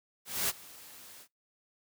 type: noise with ADSR envelope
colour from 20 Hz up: white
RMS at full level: -29 dBFS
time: 0.25-1.28 s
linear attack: 240 ms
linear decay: 29 ms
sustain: -22 dB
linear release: 77 ms
effects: noise-tail reverb RT60 0.2 s tail -26 dB re dry + high-pass 60 Hz 12 dB/octave